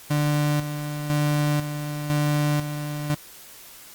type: tone with tremolo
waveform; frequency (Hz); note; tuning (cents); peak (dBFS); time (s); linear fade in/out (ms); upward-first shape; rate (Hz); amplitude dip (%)
35% pulse; 148; D3; +14; -18; 0.1-3.15; 10; square; 1; 60
effects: white hiss -45 dBFS RMS until 3.94 s + Opus 48 kbps